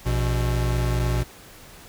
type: tone pair together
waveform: square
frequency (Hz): 57.16 / 121.2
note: A#1 / B2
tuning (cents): -33 / -32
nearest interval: octave + minor second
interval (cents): 1301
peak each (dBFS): -24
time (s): 0.05-1.24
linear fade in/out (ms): 20
effects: pink hiss -46 dBFS RMS until 1.88 s